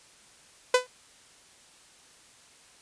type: tone with exponential decay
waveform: sawtooth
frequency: 502 Hz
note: B4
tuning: 28 cents sharp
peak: -11 dBFS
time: 0.74-0.87 s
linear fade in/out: 5 ms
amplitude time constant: 28 ms
effects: white hiss -56 dBFS RMS until 2.81 s + resampled to 22050 Hz